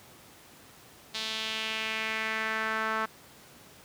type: tone with band-pass filter sweep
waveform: sawtooth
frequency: 220 Hz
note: A3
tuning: in tune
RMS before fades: -32 dBFS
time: 1.14-3.06 s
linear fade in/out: 10 ms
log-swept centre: 3900 to 1300 Hz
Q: 2.4
effects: pink hiss -53 dBFS RMS until 3.84 s + high-pass 100 Hz 12 dB/octave